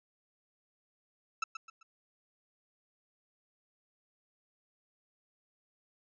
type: tone with echo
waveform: 30% pulse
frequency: 1320 Hz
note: E6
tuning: 2 cents sharp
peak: -27 dBFS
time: 1.42-1.44 s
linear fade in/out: 5 ms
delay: 130 ms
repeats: 3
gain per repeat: -9 dB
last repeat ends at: 1.83 s
effects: resampled to 16000 Hz